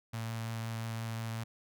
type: tone with notch filter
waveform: sawtooth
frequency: 113.2 Hz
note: A2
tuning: 50 cents sharp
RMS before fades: -38 dBFS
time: 0.13-1.44 s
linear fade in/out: 10 ms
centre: 380 Hz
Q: 0.9
effects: none